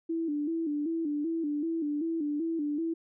sine tone with vibrato, 311.1 Hz, D#4, in tune, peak -28 dBFS, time 0.09-2.94 s, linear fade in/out 10 ms, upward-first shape square, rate 2.6 Hz, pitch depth 99 cents each way, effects none

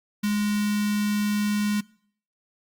square tone with notch filter, 207.7 Hz, G#3, in tune, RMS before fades -24 dBFS, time 0.23-1.81 s, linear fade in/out 10 ms, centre 640 Hz, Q 0.55, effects noise-tail reverb RT60 0.6 s tail -23 dB re dry + Opus 48 kbps

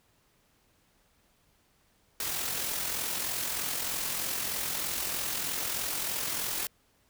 white noise with amplitude modulation, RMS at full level -31 dBFS, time 2.2-6.67 s, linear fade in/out 2 ms, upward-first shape sine, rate 43.2 Hz, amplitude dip 40%, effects pink hiss -68 dBFS RMS until 7.09 s

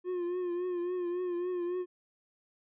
triangle tone with vibrato, 355.9 Hz, F4, 33 cents sharp, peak -29 dBFS, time 0.04-1.86 s, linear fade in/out 50 ms, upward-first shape triangle, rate 3.6 Hz, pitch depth 56 cents each way, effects resampled to 8000 Hz

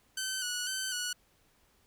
10% pulse tone with vibrato, 1500 Hz, F#6, 23 cents sharp, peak -24 dBFS, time 0.17-1.13 s, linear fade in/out 5 ms, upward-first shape square, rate 2 Hz, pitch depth 39 cents each way, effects pink hiss -68 dBFS RMS until 1.86 s

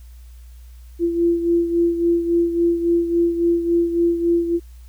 sine beating tone pair, 340.2 / 343.8 Hz, F4 / F4, -45 / -27 cents, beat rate 3.6 Hz, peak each -16 / -23 dBFS, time 0.99-4.6 s, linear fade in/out 50 ms, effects added 60 Hz sine -38 dBFS peak until 4.88 s + white hiss -57 dBFS RMS until 4.88 s

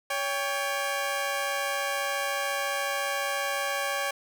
15% pulse tone pair together, 562.1 / 796 Hz, C#5 / G5, +24 / +26 cents, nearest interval tritone, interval 602 cents, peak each -23 / -25 dBFS, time 0.1-4.11 s, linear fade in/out 5 ms, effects none

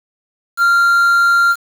triangle tone with quantisation, 1388 Hz, F6, 11 cents flat, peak -7 dBFS, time 0.57-1.56 s, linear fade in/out 50 ms, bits 5, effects none

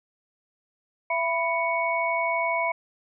sine tone cluster, 669 / 989 / 2227 Hz, E5 / B5 / C#7, +25 / +2 / +7 cents, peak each -27 dBFS, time 1.1-2.72 s, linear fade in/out 5 ms, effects none

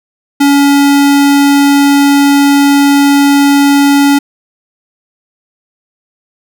square tone, 282.3 Hz, C#4, 32 cents sharp, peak -5 dBFS, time 0.4-4.19 s, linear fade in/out 10 ms, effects none

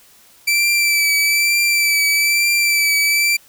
sawtooth tone with vibrato, 2327 Hz, D7, 17 cents flat, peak -10 dBFS, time 0.47-3.37 s, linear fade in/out 10 ms, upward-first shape triangle, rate 1.1 Hz, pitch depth 32 cents each way, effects white hiss -49 dBFS RMS until 3.48 s

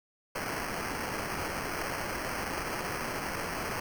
violet noise with sample-and-hold, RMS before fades -35 dBFS, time 0.35-3.8 s, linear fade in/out 5 ms, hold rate 3675 Hz, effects none

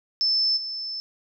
sine tone with level steps, 5274 Hz, E8, in tune, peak -19 / -29 dBFS, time 0.21-1 s, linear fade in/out 0 ms, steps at 0.56 s, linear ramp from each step 20 ms, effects none

